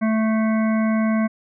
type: harmonic tone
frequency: 220 Hz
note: A3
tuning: in tune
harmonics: 1 / 3 / 5 / 7 / 9 / 10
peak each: -17 / -27 / -31 / -34 / -36 / -37 dBFS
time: 0.01-1.28 s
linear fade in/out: 20 ms
effects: none